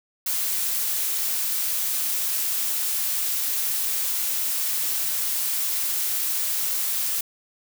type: noise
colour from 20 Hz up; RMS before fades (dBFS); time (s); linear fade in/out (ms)
blue; -25; 0.26-7.21; 5
effects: none